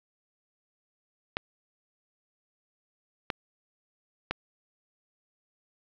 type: clicks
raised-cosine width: 0.3 ms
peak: -12 dBFS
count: 3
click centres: 1.369 / 3.302 / 4.31 s
effects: low-pass 5000 Hz 12 dB/octave + 9-bit